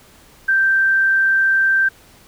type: tone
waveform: sine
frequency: 1567 Hz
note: G6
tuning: 1 cent flat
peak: -12 dBFS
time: 0.48-1.89 s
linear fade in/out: 10 ms
effects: pink hiss -48 dBFS RMS until 2.27 s